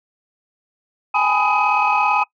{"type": "tone cluster", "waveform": "sine", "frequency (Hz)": [811, 849, 1000, 1254, 2530], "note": ["G#5", "G#5", "B5", "D#6", "D#7"], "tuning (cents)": [-41, 38, 21, 13, 28], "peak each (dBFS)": -20, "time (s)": [1.14, 2.24], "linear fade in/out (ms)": 10, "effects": ["noise-tail reverb RT60 0.1 s tail -23 dB re dry", "tanh soft clip ceiling -7 dBFS"]}